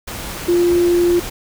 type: tone in noise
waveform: sine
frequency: 348.6 Hz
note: F4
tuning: 3 cents flat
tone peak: -11 dBFS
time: 0.48-1.2 s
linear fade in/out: 10 ms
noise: pink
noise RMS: -28 dBFS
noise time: 0.07-1.3 s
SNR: +14 dB
effects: none